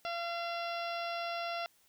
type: harmonic tone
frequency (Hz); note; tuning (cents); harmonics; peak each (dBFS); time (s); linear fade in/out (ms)
684; F5; -36; 1 / 2 / 3 / 4 / 5 / 6 / 7 / 8; -37 / -41 / -47 / -44 / -48 / -51 / -51 / -53; 0.05-1.66; 0
effects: white hiss -68 dBFS RMS until 1.88 s